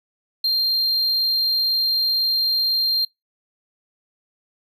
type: tone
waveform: triangle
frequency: 4186 Hz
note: C8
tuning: in tune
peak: -16 dBFS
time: 0.44-3.05 s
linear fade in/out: 5 ms
effects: noise-tail reverb RT60 0.2 s tail -26 dB re dry